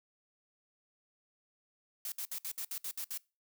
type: noise bursts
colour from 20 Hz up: blue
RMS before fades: -39 dBFS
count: 9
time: 2.05-3.176 s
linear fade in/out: 2 ms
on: 70 ms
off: 62 ms
effects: noise-tail reverb RT60 0.3 s tail -24 dB re dry